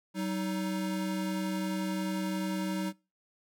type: tone pair together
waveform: square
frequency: 190 / 312.9 Hz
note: F#3 / D#4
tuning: +46 / +10 cents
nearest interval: major sixth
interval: 864 cents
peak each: -33 / -36 dBFS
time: 0.14-2.93 s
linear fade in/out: 50 ms
effects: noise-tail reverb RT60 0.3 s tail -24 dB re dry